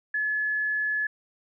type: tone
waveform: sine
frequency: 1711 Hz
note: A6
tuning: 49 cents flat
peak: -24 dBFS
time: 0.14-1.07 s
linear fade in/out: 5 ms
effects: none